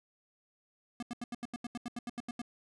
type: tone bursts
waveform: square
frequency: 239.4 Hz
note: A#3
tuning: 46 cents sharp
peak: -37 dBFS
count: 14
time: 1-2.417 s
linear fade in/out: 2 ms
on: 26 ms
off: 81 ms
effects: resampled to 24000 Hz